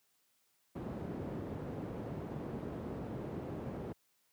white low-pass noise, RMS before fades -41 dBFS, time 0.75-3.93 s, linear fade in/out 10 ms, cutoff 360 Hz, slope 12 dB/octave, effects white hiss -75 dBFS RMS until 4.32 s + high-pass 80 Hz 12 dB/octave

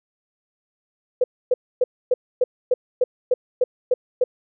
sine tone bursts, 499.5 Hz, B4, 20 cents sharp, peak -13 dBFS, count 11, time 1.21-4.24 s, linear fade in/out 5 ms, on 30 ms, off 270 ms, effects none

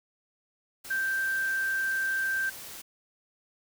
sine tone in noise, 1568 Hz, G6, in tune, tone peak -26 dBFS, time 0.9-2.5 s, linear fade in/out 10 ms, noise white, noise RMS -43 dBFS, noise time 0.84-2.82 s, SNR +14 dB, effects none

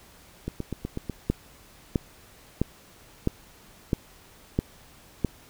two click trains, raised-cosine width 3 ms, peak -9 / -17 dBFS, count 7 / 6, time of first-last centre 1.3-5.247 / 0.48-1.097 s, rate 1.52 / 8.1 Hz, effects pink hiss -53 dBFS RMS until 5.49 s

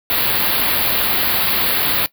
white band-stop noise, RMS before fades -17 dBFS, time 0.1-2.06 s, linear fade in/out 0 ms, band 4700 to 11000 Hz, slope 96 dB/octave, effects noise-tail reverb RT60 0.1 s tail -19 dB re dry

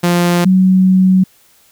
sawtooth / sine tone pair in turn, 174.61 / 186.96 Hz, F3 / F#3, 0 / +18 cents, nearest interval minor second, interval 118 cents, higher second, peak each -6 / -6 dBFS, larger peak neither, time 0.03-0.45 / 0.45-1.24 s, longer second, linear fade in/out 10 ms, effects white hiss -50 dBFS RMS until 1.71 s

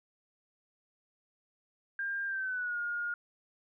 sine tone with pitch glide, 1600 to 1425.4 Hz, G6 to F6, +35 to +35 cents, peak -32 dBFS, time 1.99-3.14 s, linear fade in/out 2 ms, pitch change -200 cents, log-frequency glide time 2.26-2.78 s, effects none

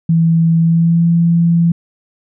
sine tone with pitch glide, 164.81 to 168.86 Hz, E3 to E3, 0 to +42 cents, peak -8 dBFS, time 0.09-1.72 s, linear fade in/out 5 ms, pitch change +42 cents, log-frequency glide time 0.6-1.05 s, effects none

